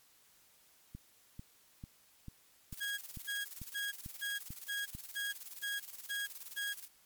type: click train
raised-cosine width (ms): 5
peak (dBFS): -33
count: 10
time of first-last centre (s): 0.95-4.95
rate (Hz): 2.25
type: noise with tremolo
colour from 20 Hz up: blue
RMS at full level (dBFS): -47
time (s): 2.72-6.88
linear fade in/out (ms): 5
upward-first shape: square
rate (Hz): 19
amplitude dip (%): 65
type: tone bursts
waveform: 30% pulse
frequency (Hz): 1644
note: G#6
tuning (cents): -18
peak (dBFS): -33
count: 9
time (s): 2.8-6.74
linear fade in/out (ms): 20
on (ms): 180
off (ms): 290
effects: white hiss -66 dBFS RMS until 7.05 s + MP3 96 kbps